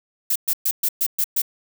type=noise bursts; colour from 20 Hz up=violet; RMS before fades=-20 dBFS; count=7; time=0.3-1.419 s; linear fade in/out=5 ms; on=57 ms; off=120 ms; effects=none